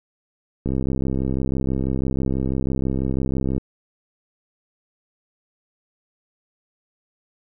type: click train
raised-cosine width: 3 ms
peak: -11 dBFS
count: 194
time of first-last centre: 0.66-3.58 s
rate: 66.1 Hz
effects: none